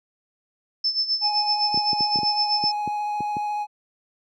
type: tone with tremolo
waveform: sine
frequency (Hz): 5274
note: E8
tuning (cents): 0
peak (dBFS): -18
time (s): 0.84-2.72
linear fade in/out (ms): 5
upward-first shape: sine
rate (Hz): 7.8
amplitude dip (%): 75
type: tone with vibrato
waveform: triangle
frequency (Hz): 835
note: G#5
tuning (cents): +9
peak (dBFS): -22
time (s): 1.21-3.67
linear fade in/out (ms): 50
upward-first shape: sine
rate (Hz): 14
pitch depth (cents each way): 10
type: clicks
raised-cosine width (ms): 3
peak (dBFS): -17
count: 11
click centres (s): 1.744 / 1.775 / 1.931 / 2.007 / 2.158 / 2.188 / 2.232 / 2.639 / 2.876 / 3.206 / 3.368
effects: high-pass 150 Hz 12 dB/octave